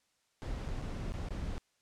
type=noise with dropouts; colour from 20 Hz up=brown; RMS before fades=-38 dBFS; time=0.42-1.58 s; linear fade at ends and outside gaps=0 ms; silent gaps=0.68-0.687 / 0.817-0.821 / 1.121-1.139 / 1.287-1.306 s; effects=white hiss -75 dBFS RMS until 1.81 s + low-pass 8000 Hz 12 dB/octave